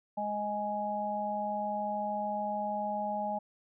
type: harmonic tone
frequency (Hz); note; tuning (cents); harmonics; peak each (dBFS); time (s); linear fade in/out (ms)
208.2; G#3; +5; 1 / 3 / 4; -39 / -36 / -33; 0.17-3.39; 10
effects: none